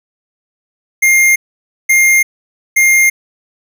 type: tone bursts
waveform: square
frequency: 2118 Hz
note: C7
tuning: 21 cents sharp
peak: -7 dBFS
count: 3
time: 1.02-3.1 s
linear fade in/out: 10 ms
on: 340 ms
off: 530 ms
effects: none